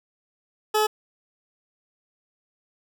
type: tone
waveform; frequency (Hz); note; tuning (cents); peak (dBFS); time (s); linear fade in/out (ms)
20% pulse; 428; A4; -48; -14; 0.74-0.87; 10
effects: none